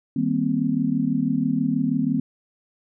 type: chord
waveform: sine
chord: C minor seventh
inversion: first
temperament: just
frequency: 156.98 / 196.22 / 235.5 / 261.6 Hz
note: Eb3 / G3 / Bb3 / C4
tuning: +16 / +2 / +18 / 0 cents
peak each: -27 / -27 / -24 / -23 dBFS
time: 0.16-2.2 s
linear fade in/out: 5 ms
effects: none